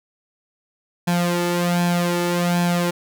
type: tone with flanger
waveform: sawtooth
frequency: 174.61 Hz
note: F3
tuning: in tune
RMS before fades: -20 dBFS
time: 1.07-2.91 s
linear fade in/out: 10 ms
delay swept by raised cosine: 1.2 to 2.3 ms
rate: 1.3 Hz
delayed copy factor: +0.7
effects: none